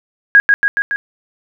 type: tone with echo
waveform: sine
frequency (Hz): 1642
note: G#6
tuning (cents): -20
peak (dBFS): -3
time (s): 0.35-0.4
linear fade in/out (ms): 0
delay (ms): 140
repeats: 4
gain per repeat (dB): -3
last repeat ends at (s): 0.96
effects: none

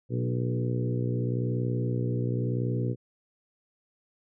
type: harmonic tone with a mistuned harmonic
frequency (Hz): 60.9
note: B1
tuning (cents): -24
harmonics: 2 / 3 / 4 / 5 / 6 / 7 / 8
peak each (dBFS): -27 / -36 / -36 / -37 / -38 / -39 / -39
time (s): 0.09-2.96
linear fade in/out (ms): 50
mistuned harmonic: 6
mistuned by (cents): +15
effects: none

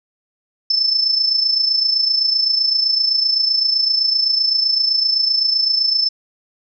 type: tone with amplitude modulation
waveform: sine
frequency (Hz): 5274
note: E8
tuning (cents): 0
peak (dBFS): -11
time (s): 0.7-6.09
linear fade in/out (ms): 5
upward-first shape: sine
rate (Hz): 27.8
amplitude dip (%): 60
effects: none

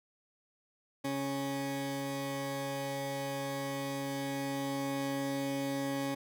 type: tone pair together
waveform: 20% pulse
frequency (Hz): 138 / 276.2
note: C#3 / C#4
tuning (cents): -7 / -6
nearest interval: octave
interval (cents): 1201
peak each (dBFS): -35 / -30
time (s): 1.04-6.15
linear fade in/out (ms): 10
effects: none

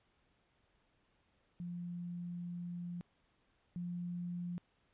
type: tone pair in turn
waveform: sine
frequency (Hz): 174.61 / 175.41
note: F3 / F3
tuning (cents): 0 / +8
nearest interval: unison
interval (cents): 8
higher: second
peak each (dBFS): -40 / -38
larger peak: second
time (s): 1.6-3.01 / 3.76-4.58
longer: first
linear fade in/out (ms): 0
effects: pink hiss -75 dBFS RMS until 4.93 s + resampled to 8000 Hz

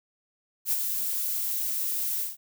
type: noise with ADSR envelope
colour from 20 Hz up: violet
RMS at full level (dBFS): -24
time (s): 0.65-2.37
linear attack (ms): 72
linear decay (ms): 32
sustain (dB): -5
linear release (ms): 160
effects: none

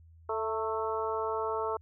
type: harmonic tone with a mistuned harmonic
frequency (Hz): 220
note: A3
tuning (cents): 0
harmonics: 2 / 3 / 4 / 5 / 6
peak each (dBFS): -33 / -38 / -36 / -37 / -38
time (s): 0.29-1.77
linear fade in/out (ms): 5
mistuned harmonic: 4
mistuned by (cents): +37
effects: added 82 Hz sine -53 dBFS peak until 1.81 s

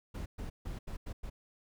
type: noise bursts at uneven times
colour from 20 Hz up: brown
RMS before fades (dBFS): -40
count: 6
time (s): 0.14-0.26 / 0.38-0.5 / 0.65-0.79 / 0.87-0.97 / 1.06-1.13 / 1.23-1.3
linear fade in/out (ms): 10
effects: none

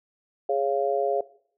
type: chord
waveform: sine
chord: Db major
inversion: second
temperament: just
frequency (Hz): 415.8 / 554.4 / 693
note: Ab4 / Db5 / F5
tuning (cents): +2 / 0 / -14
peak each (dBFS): -26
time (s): 0.49-1.21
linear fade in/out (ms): 5
effects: noise-tail reverb RT60 0.6 s tail -19 dB re dry

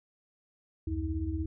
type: tone cluster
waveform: sine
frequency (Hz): 70.7 / 87.4 / 319.3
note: C#2 / F2 / D#4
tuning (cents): +35 / +2 / +45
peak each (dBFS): -34 / -34 / -35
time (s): 0.87-1.46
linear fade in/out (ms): 5
effects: none

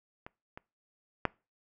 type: clicks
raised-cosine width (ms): 0.5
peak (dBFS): -28 / -28 / -11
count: 3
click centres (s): 0.265 / 0.575 / 1.253
effects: noise-tail reverb RT60 0.3 s tail -24 dB re dry

